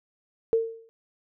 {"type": "tone with exponential decay", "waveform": "sine", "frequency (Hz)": 453.6, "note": "A#4", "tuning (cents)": -47, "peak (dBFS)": -16, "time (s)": [0.53, 0.89], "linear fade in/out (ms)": 0, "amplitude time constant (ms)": 78, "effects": []}